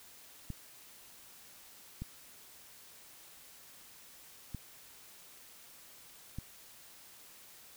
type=clicks; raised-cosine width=5 ms; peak=-27 dBFS; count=4; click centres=0.503 / 2.02 / 4.547 / 6.386 s; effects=white hiss -56 dBFS RMS until 7.76 s